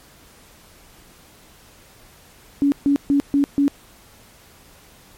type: tone bursts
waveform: sine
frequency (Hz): 282.5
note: C#4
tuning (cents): +33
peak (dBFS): -13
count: 5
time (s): 2.62-3.68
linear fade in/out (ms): 0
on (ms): 100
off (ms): 140
effects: pink hiss -49 dBFS RMS until 5.17 s + MP3 64 kbps